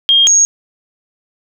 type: tone pair in turn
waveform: sine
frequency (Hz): 3225 / 6574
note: G7 / G#8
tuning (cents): +48 / -19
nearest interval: octave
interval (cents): 1233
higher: second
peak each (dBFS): -6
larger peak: neither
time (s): 0.09-0.27 / 0.27-0.45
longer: neither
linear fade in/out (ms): 0
effects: none